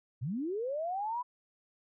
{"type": "linear sweep", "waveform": "sine", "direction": "up", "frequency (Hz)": [103.83, 1006], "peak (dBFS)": -32, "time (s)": [0.21, 1.23], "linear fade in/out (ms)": 20, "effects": []}